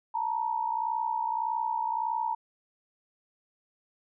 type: tone pair together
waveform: sine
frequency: 886 / 947.7 Hz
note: A5 / A#5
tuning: +12 / +28 cents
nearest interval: minor second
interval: 116 cents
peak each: -30 / -30 dBFS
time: 0.14-2.35 s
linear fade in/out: 10 ms
effects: none